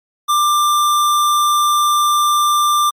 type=tone; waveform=square; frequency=1187 Hz; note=D6; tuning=18 cents sharp; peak=-12 dBFS; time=0.28-2.91 s; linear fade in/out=20 ms; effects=MP3 64 kbps